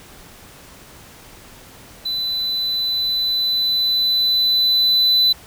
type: tone with level ramp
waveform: triangle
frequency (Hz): 4000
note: B7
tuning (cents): +21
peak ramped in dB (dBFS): -19 to -10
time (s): 2.05-5.33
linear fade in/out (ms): 10
effects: pink hiss -43 dBFS RMS until 5.46 s